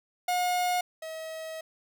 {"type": "tone pair in turn", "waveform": "45% pulse", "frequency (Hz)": [719, 639.7], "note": ["F#5", "D#5"], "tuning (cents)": [-50, 48], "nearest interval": "major second", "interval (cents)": 202, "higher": "first", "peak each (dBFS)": [-25, -36], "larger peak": "first", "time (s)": [[0.28, 0.81], [1.02, 1.61]], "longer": "second", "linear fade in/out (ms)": 5, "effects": []}